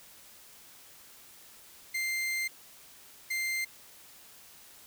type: tone bursts at uneven times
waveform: 40% pulse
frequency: 2093 Hz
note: C7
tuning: in tune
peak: -29 dBFS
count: 2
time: 1.94-2.48 / 3.3-3.65 s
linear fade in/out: 10 ms
effects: white hiss -54 dBFS RMS until 4.86 s

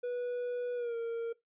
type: tone with pitch glide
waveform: triangle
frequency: 489.3 to 462.6 Hz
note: B4 to A#4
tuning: -16 to -13 cents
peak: -31 dBFS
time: 0.03-1.33 s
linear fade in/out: 10 ms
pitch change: -97 cents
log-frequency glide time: 0.75-0.96 s
effects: noise-tail reverb RT60 0.2 s tail -21 dB re dry + resampled to 8000 Hz

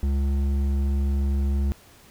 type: tone with hard clipping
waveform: triangle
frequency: 69.3 Hz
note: C#2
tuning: in tune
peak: -22 dBFS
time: 0.03-1.72 s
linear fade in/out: 0 ms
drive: 12 dB
effects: pink hiss -52 dBFS RMS until 2.1 s

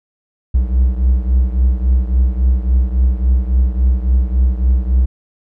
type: beating tone pair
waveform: triangle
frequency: 61.74 / 65.34 Hz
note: B1 / C2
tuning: 0 / -2 cents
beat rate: 3.6 Hz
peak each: -10 / -14 dBFS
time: 0.54-5.06 s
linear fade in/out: 10 ms
effects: none

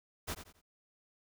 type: noise with echo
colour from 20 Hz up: pink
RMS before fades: -38 dBFS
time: 0.27-0.35 s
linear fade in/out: 20 ms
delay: 89 ms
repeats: 3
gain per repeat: -10 dB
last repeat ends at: 0.617 s
effects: none

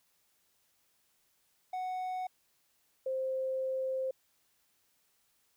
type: tone pair in turn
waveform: triangle / sine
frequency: 740 / 524.5 Hz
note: F#5 / C5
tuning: 0 / +4 cents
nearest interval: tritone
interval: 596 cents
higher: first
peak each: -32 / -31 dBFS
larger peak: second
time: 1.73-2.27 / 3.06-4.11 s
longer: second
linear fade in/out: 5 ms
effects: white hiss -73 dBFS RMS until 5.56 s

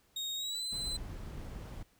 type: tone with pitch glide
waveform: 35% pulse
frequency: 3731 to 4045 Hz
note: A#7 to B7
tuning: +1 to +41 cents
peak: -34 dBFS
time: 0.16-0.97 s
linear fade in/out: 5 ms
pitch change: +140 cents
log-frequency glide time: 0.35-0.64 s
type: noise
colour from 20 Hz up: brown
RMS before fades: -43 dBFS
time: 0.72-1.83 s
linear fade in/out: 5 ms
effects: pink hiss -69 dBFS RMS until 1.99 s

